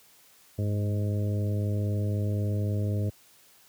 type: harmonic tone with a mistuned harmonic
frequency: 103.83 Hz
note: G#2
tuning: in tune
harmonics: 1 / 2 / 3 / 4 / 5 / 6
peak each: -25 / -35 / -39 / -40 / -41 / -43 dBFS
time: 0.58-3.1 s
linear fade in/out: 10 ms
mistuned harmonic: 1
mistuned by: -31 cents
effects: white hiss -58 dBFS RMS until 3.68 s + high-pass 60 Hz 12 dB/octave